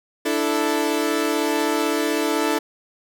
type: chord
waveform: sawtooth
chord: D suspended second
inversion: none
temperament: equal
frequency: 293.7 / 329.6 / 440 Hz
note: D4 / E4 / A4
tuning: 0 / 0 / 0 cents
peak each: -20 dBFS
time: 0.25-2.59 s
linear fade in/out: 10 ms
effects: none